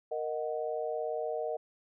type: chord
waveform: sine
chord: D# minor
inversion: second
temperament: equal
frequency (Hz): 466.2 / 622.3 / 740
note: A#4 / D#5 / F#5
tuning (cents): 0 / 0 / 0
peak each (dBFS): -35 / -35 / -39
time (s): 0.11-1.57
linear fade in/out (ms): 10
effects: none